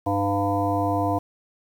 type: harmonic tone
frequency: 100 Hz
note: G2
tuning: 35 cents sharp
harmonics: 1 / 3 / 5 / 7 / 9 / 10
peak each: -27 / -26 / -30 / -25 / -31 / -30 dBFS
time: 0.06-1.19 s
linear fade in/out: 10 ms
effects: 8-bit